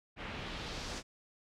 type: noise with low-pass filter sweep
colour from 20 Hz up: pink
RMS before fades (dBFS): -42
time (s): 0.16-1.03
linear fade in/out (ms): 50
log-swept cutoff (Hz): 2300 to 6500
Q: 1.5
effects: none